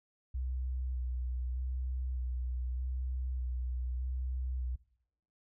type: tone with vibrato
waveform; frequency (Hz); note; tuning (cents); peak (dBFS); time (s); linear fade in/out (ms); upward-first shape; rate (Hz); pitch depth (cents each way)
sine; 63; B1; +35; -32; 0.34-4.76; 10; square; 0.82; 21
effects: noise-tail reverb RT60 0.7 s tail -21 dB re dry + tanh soft clip ceiling -28 dBFS